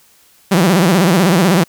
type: tone with vibrato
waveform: sawtooth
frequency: 180 Hz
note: F#3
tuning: 47 cents flat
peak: -5 dBFS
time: 0.51-1.64 s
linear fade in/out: 10 ms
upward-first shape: sine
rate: 16 Hz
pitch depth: 190 cents each way
effects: white hiss -50 dBFS RMS until 1.68 s